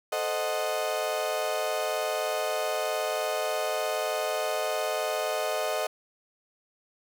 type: chord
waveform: 35% pulse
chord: A diminished seventh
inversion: none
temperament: equal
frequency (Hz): 440 / 523.3 / 622.3 / 740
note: A4 / C5 / Eb5 / Gb5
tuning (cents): 0 / 0 / 0 / 0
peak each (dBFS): -33 / -33 / -28 / -33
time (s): 0.12-5.87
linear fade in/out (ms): 5
effects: none